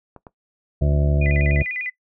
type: clicks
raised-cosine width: 1 ms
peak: -26 / -25 dBFS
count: 2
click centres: 0.163 / 0.268 s
type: harmonic tone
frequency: 71.9 Hz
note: D2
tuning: 36 cents flat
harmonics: 1 / 2 / 3 / 4 / 5 / 7 / 8 / 9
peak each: -18 / -19 / -32 / -33 / -31 / -34 / -36 / -30 dBFS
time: 0.81-1.63 s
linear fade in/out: 10 ms
type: tone with vibrato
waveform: sine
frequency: 2217 Hz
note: C#7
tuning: in tune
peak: -24 dBFS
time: 1.21-1.9 s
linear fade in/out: 10 ms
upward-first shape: square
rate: 10 Hz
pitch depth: 170 cents each way
effects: noise-tail reverb RT60 0.1 s tail -17 dB re dry